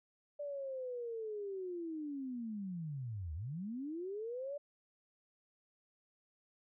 sine linear two-way sweep, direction down then up, 587.3 to 72.9 to 587.3 Hz, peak -39 dBFS, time 0.39-4.58 s, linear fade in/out 10 ms, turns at 3.34 s, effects none

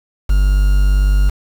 triangle tone with quantisation, 49 Hz, G1, in tune, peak -7 dBFS, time 0.29-1.3 s, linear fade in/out 10 ms, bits 5, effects none

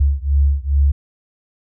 sine beating tone pair, 69.3 / 71.7 Hz, C#2 / D2, 0 / -41 cents, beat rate 2.4 Hz, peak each -15 / -16 dBFS, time 0-0.92 s, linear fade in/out 10 ms, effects none

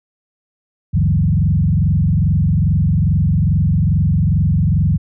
sine tone with frequency modulation, 123.47 Hz, B2, in tune, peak -11 dBFS, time 0.93-4.98 s, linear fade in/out 20 ms, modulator 22.4 Hz, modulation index 2.4, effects none

